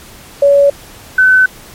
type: tone pair in turn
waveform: sine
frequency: 565 / 1515.4 Hz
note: C#5 / F#6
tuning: +33 / +41 cents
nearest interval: octave + perfect fourth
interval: 1708 cents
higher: second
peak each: -4 dBFS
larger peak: neither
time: 0.42-0.7 / 1.18-1.46 s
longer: neither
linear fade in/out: 5 ms
effects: pink hiss -36 dBFS RMS until 1.74 s + MP3 64 kbps